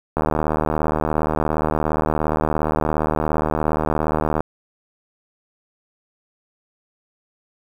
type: click train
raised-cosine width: 1 ms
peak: -6 dBFS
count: 328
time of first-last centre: 0.17-4.406 s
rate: 77.2 Hz
effects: 7-bit